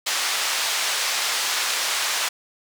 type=band-pass noise; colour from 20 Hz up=white; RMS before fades=-24 dBFS; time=0.06-2.29 s; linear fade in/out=10 ms; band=750 to 6000 Hz; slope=12 dB/octave; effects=none